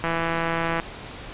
click train, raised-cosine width 0.5 ms, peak -10 dBFS, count 127, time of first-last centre 0.04-0.799 s, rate 166 Hz, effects pink hiss -38 dBFS RMS until 1.33 s + resampled to 8000 Hz

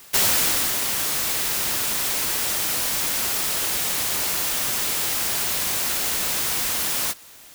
white noise with ADSR envelope, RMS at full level -18 dBFS, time 0.13-7.14 s, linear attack 18 ms, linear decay 630 ms, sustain -6 dB, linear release 36 ms, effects white hiss -46 dBFS RMS until 7.54 s

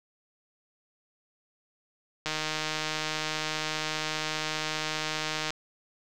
click train, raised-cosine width 0.2 ms, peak -13 dBFS, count 504, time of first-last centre 2.26-5.505 s, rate 155 Hz, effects 8-bit

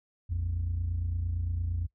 sine tone pair together, 57.73 / 86.5 Hz, A#1 / F2, -16 / -16 cents, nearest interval perfect fifth, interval 700 cents, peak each -33 / -28 dBFS, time 0.29-1.87 s, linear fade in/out 20 ms, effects noise-tail reverb RT60 0.1 s tail -20 dB re dry + tanh soft clip ceiling -24 dBFS

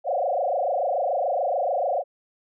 sine tone with frequency modulation, 638 Hz, D#5, 43 cents sharp, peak -21 dBFS, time 0.04-2.04 s, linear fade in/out 50 ms, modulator 26.9 Hz, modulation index 4.1, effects none

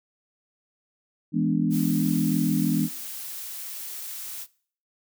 sine chord, E dominant seventh, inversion none, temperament equal, 164.81 / 207.7 / 246.9 / 293.7 Hz, E3 / G#3 / B3 / D4, 0 / 0 / 0 / 0 cents, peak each -26 dBFS, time 1.32-2.89 s, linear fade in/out 50 ms
blue noise, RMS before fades -36 dBFS, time 1.7-4.47 s, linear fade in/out 50 ms
effects noise-tail reverb RT60 0.5 s tail -21 dB re dry

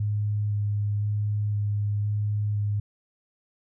sine tone with vibrato, 103.83 Hz, G#2, in tune, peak -23 dBFS, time 0-2.8 s, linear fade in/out 5 ms, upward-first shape square, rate 0.98 Hz, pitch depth 9 cents each way, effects none

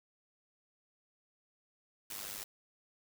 white noise with amplitude modulation, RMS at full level -40 dBFS, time 2.1-2.44 s, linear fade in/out 5 ms, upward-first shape sine, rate 101 Hz, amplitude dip 75%, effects none

